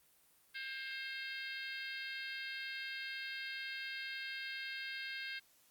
harmonic tone, 532 Hz, C5, 29 cents sharp, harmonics 3 / 4 / 5 / 6 / 7 / 8 / 9, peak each -45 / -47 / -49 / -51 / -52 / -53 / -54 dBFS, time 0.54-5.4 s, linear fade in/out 20 ms, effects white hiss -69 dBFS RMS until 5.7 s + Opus 32 kbps

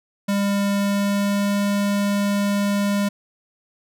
square tone with pitch glide, 200.6 to 202.1 Hz, G3 to G#3, +40 to -47 cents, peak -19 dBFS, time 0.28-3.09 s, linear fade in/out 10 ms, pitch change +13 cents, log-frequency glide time 0.76-1.6 s, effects none

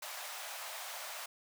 pink high-pass noise, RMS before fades -44 dBFS, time 0.02-1.26 s, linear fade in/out 5 ms, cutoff 600 Hz, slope 48 dB/octave, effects none

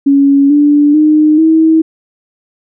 sine tone with pitch steps, 278.9 / 292.1 / 305.9 / 320.4 Hz, C#4 / D4 / D#4 / E4, +11 / -9 / -29 / -49 cents, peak -4 dBFS, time 0.06-1.82 s, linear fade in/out 10 ms, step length 440 ms, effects none

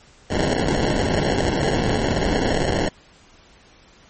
white noise with sample-and-hold, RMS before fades -20 dBFS, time 0.3-2.89 s, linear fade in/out 5 ms, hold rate 1225 Hz, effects pink hiss -51 dBFS RMS until 4.09 s + MP3 32 kbps

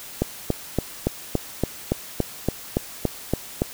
click train, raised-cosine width 2 ms, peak -6 dBFS, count 13, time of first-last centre 0.22-3.619 s, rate 3.53 Hz, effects white hiss -39 dBFS RMS until 3.73 s

